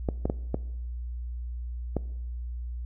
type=clicks; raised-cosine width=2 ms; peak=-13 dBFS; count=5; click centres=0.088 / 0.255 / 0.299 / 0.544 / 1.967 s; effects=noise-tail reverb RT60 0.9 s tail -20 dB re dry + added 60 Hz sine -32 dBFS peak until 2.85 s